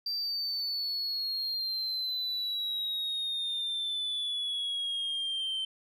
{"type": "exponential sweep", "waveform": "sine", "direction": "down", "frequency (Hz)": [4699, 3100], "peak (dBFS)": -28, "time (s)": [0.06, 5.65], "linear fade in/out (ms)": 5, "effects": ["tanh soft clip ceiling -29 dBFS"]}